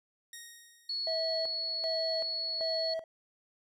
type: tone with exponential decay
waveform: 10% pulse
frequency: 1869 Hz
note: A#6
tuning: 4 cents sharp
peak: -34 dBFS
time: 0.33-1.44 s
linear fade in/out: 2 ms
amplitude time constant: 240 ms
type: tone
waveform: sine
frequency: 4377 Hz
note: C#8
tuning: 23 cents flat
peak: -32 dBFS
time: 0.89-2.94 s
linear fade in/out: 5 ms
type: tone with tremolo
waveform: triangle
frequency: 649 Hz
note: E5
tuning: 27 cents flat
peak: -30 dBFS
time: 1.07-3.04 s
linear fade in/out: 2 ms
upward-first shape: square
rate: 1.3 Hz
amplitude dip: 80%
effects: none